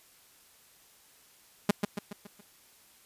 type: tone with echo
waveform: sawtooth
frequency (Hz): 204.1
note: G#3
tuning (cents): -30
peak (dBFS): -15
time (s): 1.69-1.71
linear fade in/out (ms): 5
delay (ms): 140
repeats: 5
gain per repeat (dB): -6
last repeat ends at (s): 2.41
effects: white hiss -60 dBFS RMS until 3.05 s + resampled to 32000 Hz